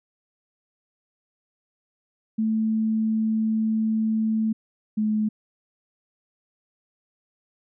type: tone pair in turn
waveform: sine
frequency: 220 / 214.5 Hz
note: A3 / A3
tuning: 0 / -44 cents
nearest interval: unison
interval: 44 cents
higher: first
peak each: -20 dBFS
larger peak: neither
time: 2.38-4.53 / 4.97-5.29 s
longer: first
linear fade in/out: 10 ms
effects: none